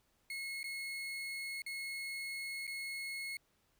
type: tone with dropouts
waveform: 35% pulse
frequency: 2173 Hz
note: C#7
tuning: 35 cents flat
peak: -38 dBFS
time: 0.3-3.37 s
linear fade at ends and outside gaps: 2 ms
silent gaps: 0.631-0.641 / 1.62-1.663 / 2.669-2.676 s
effects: pink hiss -75 dBFS RMS until 3.79 s